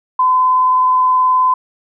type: tone with vibrato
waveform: sine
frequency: 1018 Hz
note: C6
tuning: 48 cents flat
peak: -9 dBFS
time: 0.19-1.54 s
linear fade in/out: 5 ms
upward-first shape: sine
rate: 19 Hz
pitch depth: 10 cents each way
effects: none